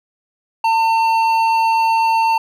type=tone with hard clipping; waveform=triangle; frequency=902 Hz; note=A5; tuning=43 cents sharp; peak=-14 dBFS; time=0.64-2.38 s; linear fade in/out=5 ms; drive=12 dB; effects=none